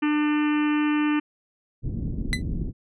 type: harmonic tone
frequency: 299.2 Hz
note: D4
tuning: 32 cents sharp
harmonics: 1 / 3 / 4 / 5 / 6 / 7 / 8 / 9 / 10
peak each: -20 / -35 / -34 / -38 / -35 / -42 / -37 / -38 / -42 dBFS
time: 0.02-1.2 s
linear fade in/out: 10 ms
type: low-pass noise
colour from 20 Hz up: pink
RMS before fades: -28 dBFS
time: 1.82-2.73 s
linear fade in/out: 50 ms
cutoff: 290 Hz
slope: 24 dB/octave
type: tone with exponential decay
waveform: 30% pulse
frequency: 2008 Hz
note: B6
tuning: 28 cents sharp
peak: -16 dBFS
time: 2.33-2.42 s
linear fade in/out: 0 ms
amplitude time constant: 19 ms
effects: resampled to 22050 Hz